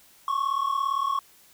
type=tone pair together; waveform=triangle; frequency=1084.4 / 1122 Hz; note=C#6 / C#6; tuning=-38 / +21 cents; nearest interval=minor second; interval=59 cents; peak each=-24 dBFS; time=0.28-1.19 s; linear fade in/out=2 ms; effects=tanh soft clip ceiling -15 dBFS + white hiss -56 dBFS RMS until 1.53 s